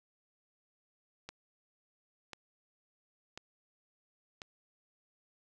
click train, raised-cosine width 0.2 ms, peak -26 dBFS, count 4, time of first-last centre 1.29-4.418 s, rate 0.959 Hz, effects none

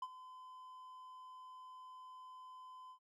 triangle tone with ADSR envelope, 1020 Hz, C6, 44 cents flat, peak -36 dBFS, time 0.02-2.99 s, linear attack 5 ms, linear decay 45 ms, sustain -14 dB, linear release 83 ms, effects none

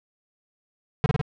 square tone with echo, 146.83 Hz, D3, in tune, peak -17 dBFS, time 1.04-1.06 s, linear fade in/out 0 ms, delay 51 ms, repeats 3, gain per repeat -2 dB, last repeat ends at 1.213 s, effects low-pass 3000 Hz 12 dB/octave

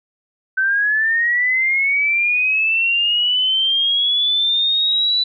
sine linear sweep, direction up, 1526 to 3980 Hz, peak -14 dBFS, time 0.57-5.24 s, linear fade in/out 10 ms, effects none

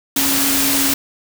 sine tone in noise, 275.6 Hz, C#4, 10 cents flat, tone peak -21 dBFS, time 0.16-0.94 s, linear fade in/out 5 ms, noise white, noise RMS -17 dBFS, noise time 0.16-0.94 s, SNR -7 dB, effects none

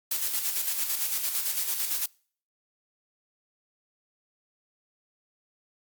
blue noise with tremolo, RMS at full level -27 dBFS, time 0.11-2.06 s, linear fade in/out 5 ms, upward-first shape square, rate 8.9 Hz, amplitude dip 45%, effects noise-tail reverb RT60 0.5 s tail -26 dB re dry + Opus 48 kbps

